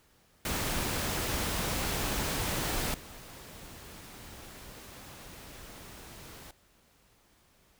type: noise with level steps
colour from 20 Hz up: pink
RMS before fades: -32 / -48 dBFS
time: 0.45-6.51 s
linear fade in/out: 2 ms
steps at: 2.94 s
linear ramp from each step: 2 ms
effects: pink hiss -65 dBFS RMS until 7.79 s